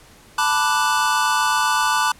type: chord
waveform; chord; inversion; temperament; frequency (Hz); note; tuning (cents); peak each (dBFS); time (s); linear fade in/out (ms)
square; B minor seventh; third; equal; 880 / 987.8 / 1174.7 / 1480; A5 / B5 / D6 / F#6; 0 / 0 / 0 / 0; -23; 0.38-2.12; 5
effects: pink hiss -48 dBFS RMS until 2.19 s + low-pass 12000 Hz 12 dB/octave